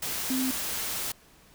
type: tone in noise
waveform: sine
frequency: 259.6 Hz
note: C4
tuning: 13 cents flat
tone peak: -26 dBFS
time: 0.3-0.51 s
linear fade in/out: 5 ms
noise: white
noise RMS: -32 dBFS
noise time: 0.02-1.12 s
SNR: +3 dB
effects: pink hiss -57 dBFS RMS until 1.54 s